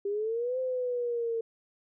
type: exponential two-way sweep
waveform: sine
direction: up then down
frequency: 395.8 to 519 to 453.2 Hz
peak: -28 dBFS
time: 0.05-1.41 s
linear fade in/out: 5 ms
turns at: 0.59 s
effects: none

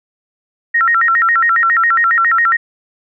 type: tone with vibrato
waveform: sine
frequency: 1590 Hz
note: G6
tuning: 24 cents sharp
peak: -9 dBFS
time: 0.74-2.57 s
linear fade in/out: 10 ms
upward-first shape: square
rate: 7.3 Hz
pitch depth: 280 cents each way
effects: none

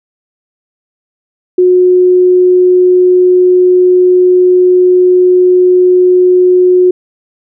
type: tone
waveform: sine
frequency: 363.5 Hz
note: F#4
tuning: 31 cents flat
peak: -3 dBFS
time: 1.58-6.91 s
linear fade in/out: 5 ms
effects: none

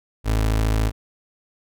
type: tone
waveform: 30% pulse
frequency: 54 Hz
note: A1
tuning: 32 cents flat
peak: -15 dBFS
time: 0.24-0.92 s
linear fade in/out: 50 ms
effects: none

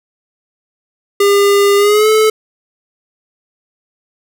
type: tone with pitch glide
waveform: square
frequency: 402.8 to 434.2 Hz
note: G4 to A4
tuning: +47 to -23 cents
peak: -8 dBFS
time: 1.2-2.3 s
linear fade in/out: 5 ms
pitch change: +130 cents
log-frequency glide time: 1.77-2.09 s
effects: none

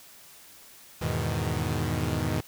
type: chord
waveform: sawtooth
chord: E major seventh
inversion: none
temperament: equal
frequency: 82.41 / 103.83 / 123.47 / 155.56 Hz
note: E2 / G#2 / B2 / D#3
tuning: 0 / 0 / 0 / 0 cents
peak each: -28 dBFS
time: 1.01-2.41 s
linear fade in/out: 10 ms
effects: white hiss -51 dBFS RMS until 2.47 s

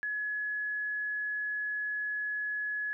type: tone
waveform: sine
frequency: 1694 Hz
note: G#6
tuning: 34 cents sharp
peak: -31 dBFS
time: 0.03-2.93 s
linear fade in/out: 0 ms
effects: none

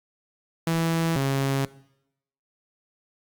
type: tone pair in turn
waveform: sawtooth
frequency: 164.81 / 136.56 Hz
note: E3 / C#3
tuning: 0 / -26 cents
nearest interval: minor third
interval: 326 cents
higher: first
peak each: -18 dBFS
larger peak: neither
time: 0.67-1.16 / 1.16-1.65 s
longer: neither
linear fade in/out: 2 ms
effects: noise-tail reverb RT60 0.8 s tail -20 dB re dry + Opus 48 kbps

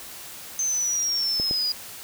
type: exponential sweep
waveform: sine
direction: down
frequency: 6272 to 4865 Hz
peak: -22 dBFS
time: 0.59-1.72 s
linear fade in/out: 2 ms
type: clicks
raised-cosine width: 2 ms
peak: -18 dBFS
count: 2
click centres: 1.399 / 1.511 s
effects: white hiss -40 dBFS RMS until 2.03 s

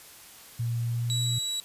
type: tone with pitch glide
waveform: sine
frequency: 117.7 to 120.1 Hz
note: A#2 to B2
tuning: +17 to -48 cents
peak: -26 dBFS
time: 0.59-1.39 s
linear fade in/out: 10 ms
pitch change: +35 cents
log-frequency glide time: 0.83-1.25 s
type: tone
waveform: 30% pulse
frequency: 3899 Hz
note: B7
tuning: 23 cents flat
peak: -26 dBFS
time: 1.1-1.6 s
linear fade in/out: 0 ms
effects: white hiss -49 dBFS RMS until 1.64 s + resampled to 32000 Hz

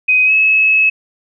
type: tone with pitch glide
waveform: sine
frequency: 2511 to 2582 Hz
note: D#7 to E7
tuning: +15 to -37 cents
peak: -8 dBFS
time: 0.08-0.9 s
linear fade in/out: 10 ms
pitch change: +48 cents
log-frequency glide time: 0.25-0.32 s
effects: none

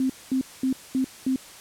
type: tone bursts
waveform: sine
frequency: 261.6 Hz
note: C4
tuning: in tune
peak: -20 dBFS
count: 5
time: 0-1.36 s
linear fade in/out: 2 ms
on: 96 ms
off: 220 ms
effects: white hiss -45 dBFS RMS until 1.6 s + low-pass 11000 Hz 12 dB/octave

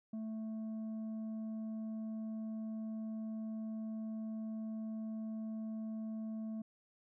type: tone with tanh clipping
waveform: sine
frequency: 220 Hz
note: A3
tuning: in tune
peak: -40 dBFS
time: 0.13-6.62 s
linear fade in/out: 5 ms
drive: 5 dB
effects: none

